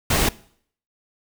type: noise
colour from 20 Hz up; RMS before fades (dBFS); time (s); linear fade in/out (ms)
pink; -19; 0.1-0.29; 5
effects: noise-tail reverb RT60 0.6 s tail -21 dB re dry